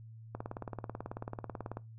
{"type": "click train", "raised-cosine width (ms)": 1, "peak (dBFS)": -25, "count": 27, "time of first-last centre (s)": [0.35, 1.771], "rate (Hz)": 18.3, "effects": ["noise-tail reverb RT60 0.2 s tail -20 dB re dry", "added 112 Hz sine -48 dBFS peak until 1.98 s"]}